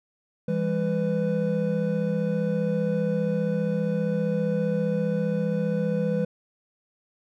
triangle tone cluster, 166.2 / 201.3 / 498 Hz, E3 / G3 / B4, +15 / +46 / +14 cents, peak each -25 dBFS, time 0.48-6.25 s, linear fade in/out 5 ms, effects none

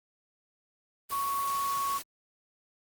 sine tone in noise, 1111 Hz, C#6, 4 cents sharp, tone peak -28 dBFS, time 1.11-1.99 s, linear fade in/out 20 ms, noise white, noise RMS -39 dBFS, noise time 1.09-2.03 s, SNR +8 dB, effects Opus 32 kbps

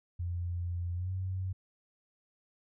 sine tone with pitch glide, 87.31 to 93.58 Hz, F2 to F#2, 0 to +20 cents, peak -32 dBFS, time 0.19-1.53 s, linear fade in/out 10 ms, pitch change +120 cents, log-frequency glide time 0.94-1.11 s, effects none

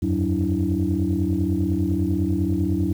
sine tone cluster, 85.3 / 95.3 / 185.5 / 290.9 / 326.8 Hz, F2 / G2 / F#3 / D4 / E4, -40 / -48 / +5 / -16 / -15 cents, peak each -25 dBFS, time 0.02-2.93 s, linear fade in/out 10 ms, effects tanh soft clip ceiling -11 dBFS + 8-bit

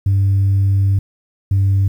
sine tone pair in turn, 98 / 97.57 Hz, G2 / G2, 0 / -8 cents, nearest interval unison, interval 8 cents, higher first, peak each -9 dBFS, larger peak neither, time 0.06-0.99 / 1.51-1.88 s, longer first, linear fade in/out 5 ms, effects tanh soft clip ceiling -9 dBFS + 8-bit

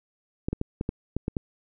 clicks, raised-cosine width 3 ms, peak -14 dBFS, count 8, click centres 0.485 / 0.53 / 0.614 / 0.811 / 0.891 / 1.166 / 1.281 / 1.368 s, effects none

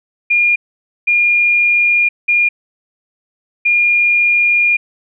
sine tone bursts at uneven times, 2418 Hz, D7, 50 cents sharp, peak -9 dBFS, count 4, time 0.3-0.56 / 1.07-2.09 / 2.28-2.49 / 3.65-4.77 s, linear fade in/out 10 ms, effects none

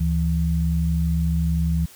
sine tone pair together, 73.63 / 165.3 Hz, D2 / E3, +5 / +5 cents, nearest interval octave + major second, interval 1400 cents, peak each -21 dBFS, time 0-1.86 s, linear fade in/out 10 ms, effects white hiss -47 dBFS RMS until 1.95 s

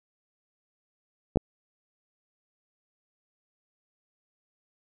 clicks, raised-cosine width 2 ms, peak -11 dBFS, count 2, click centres 1.359 / 1.372 s, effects none

